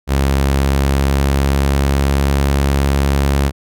sawtooth tone with pitch glide, 68.5 to 69.42 Hz, C#2 to C#2, -20 to +3 cents, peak -8 dBFS, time 0.07-3.52 s, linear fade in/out 50 ms, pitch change +23 cents, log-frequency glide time 0.43-2.28 s, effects none

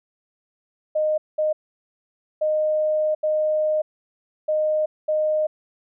sine tone bursts at uneven times, 616 Hz, D#5, 17 cents flat, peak -18 dBFS, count 6, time 0.95-1.18 / 1.38-1.53 / 2.41-3.15 / 3.23-3.82 / 4.48-4.86 / 5.08-5.47 s, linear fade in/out 10 ms, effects none

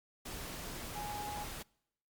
sine tone in noise, 830.6 Hz, G#5, in tune, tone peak -40 dBFS, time 0.95-1.44 s, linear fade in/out 10 ms, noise pink, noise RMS -44 dBFS, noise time 0.25-1.63 s, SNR +1 dB, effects noise-tail reverb RT60 0.8 s tail -26 dB re dry + Opus 48 kbps

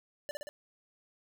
square tone with echo, 587.3 Hz, D5, in tune, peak -36 dBFS, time 0.29-0.31 s, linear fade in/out 0 ms, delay 60 ms, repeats 3, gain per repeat -2 dB, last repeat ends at 0.49 s, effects none

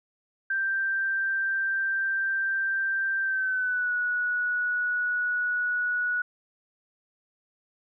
sine tone with pitch glide, 1571 to 1465.8 Hz, G6 to F#6, +3 to -17 cents, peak -24 dBFS, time 0.5-6.22 s, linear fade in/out 5 ms, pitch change -120 cents, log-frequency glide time 3.21-3.92 s, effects none

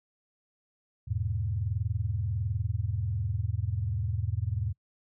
sine chord, E major, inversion none, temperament equal with one note detuned, 82.41 / 103.83 / 124.04 Hz, E2 / G#2 / B2, 0 / 0 / +8 cents, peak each -33 / -30 / -35 dBFS, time 1.07-4.73 s, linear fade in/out 20 ms, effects noise-tail reverb RT60 0.1 s tail -24 dB re dry

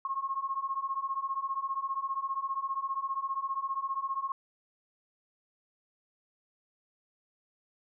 sine beating tone pair, 1073 / 1088 Hz, C6 / C#6, +43 / -33 cents, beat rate 15 Hz, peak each -35 / -33 dBFS, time 0.05-4.32 s, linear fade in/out 2 ms, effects none

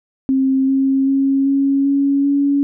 sine tone with pitch steps, 266.1 / 269.2 / 272.3 / 275.5 / 278.7 / 281.9 Hz, C4 / C4 / C#4 / C#4 / C#4 / C#4, +29 / +49 / -31 / -11 / +9 / +29 cents, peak -12 dBFS, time 0.29-2.63 s, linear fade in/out 0 ms, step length 390 ms, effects none

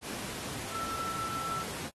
sine tone in noise, 1332 Hz, E6, 18 cents sharp, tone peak -34 dBFS, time 0.7-1.65 s, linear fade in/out 50 ms, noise pink, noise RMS -39 dBFS, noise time 0.01-1.91 s, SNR +2 dB, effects high-pass 100 Hz 12 dB/octave + AAC 32 kbps

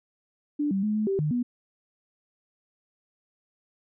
sine tone with pitch steps, 293.8 / 194.5 / 212 / 214.5 / 389.9 / 151 / 243.8 Hz, D4 / G3 / G#3 / A3 / G4 / D3 / B3, +1 / -13 / +36 / -44 / -9 / +48 / -22 cents, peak -23 dBFS, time 0.59-1.43 s, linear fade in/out 10 ms, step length 120 ms, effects none

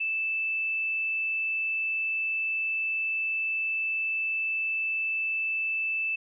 sine tone, 2637 Hz, E7, in tune, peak -26 dBFS, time 0-6.16 s, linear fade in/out 10 ms, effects none

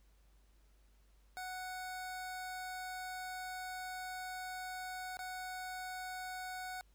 25% pulse tone with dropouts, 740 Hz, F#5, in tune, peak -38 dBFS, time 1.37-6.81 s, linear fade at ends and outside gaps 0 ms, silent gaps 5.17-5.191 s, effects added 50 Hz sine -64 dBFS peak until 6.94 s + pink hiss -75 dBFS RMS until 6.94 s

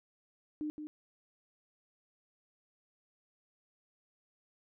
sine tone with echo, 302.7 Hz, D#4, 48 cents flat, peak -34 dBFS, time 0.61-0.7 s, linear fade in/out 0 ms, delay 170 ms, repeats 1, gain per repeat -6 dB, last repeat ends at 0.87 s, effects none

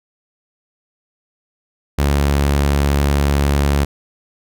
sawtooth tone, 71 Hz, C#2, 42 cents sharp, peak -9 dBFS, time 1.98-3.85 s, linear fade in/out 10 ms, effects none

